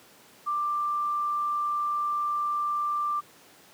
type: tone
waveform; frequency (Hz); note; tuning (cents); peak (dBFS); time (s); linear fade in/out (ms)
sine; 1182; D6; +11; -25; 0.46-3.21; 20
effects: pink hiss -54 dBFS RMS until 3.73 s + high-pass 200 Hz 12 dB/octave